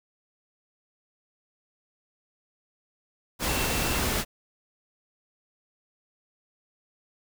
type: tone in noise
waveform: sine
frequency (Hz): 2696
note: E7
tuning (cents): +38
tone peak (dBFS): -36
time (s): 3.45-4.03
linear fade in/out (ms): 50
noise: pink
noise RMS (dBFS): -27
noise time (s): 3.39-4.25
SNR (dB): -12
effects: none